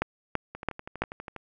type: two click trains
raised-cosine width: 0.5 ms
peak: -23 / -10 dBFS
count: 11 / 4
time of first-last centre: 0.55-1.363 / 0.02-1.02 s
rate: 12.3 / 3 Hz
effects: none